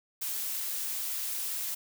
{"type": "noise", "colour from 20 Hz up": "blue", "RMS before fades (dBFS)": -34, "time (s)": [0.21, 1.75], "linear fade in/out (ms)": 10, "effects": []}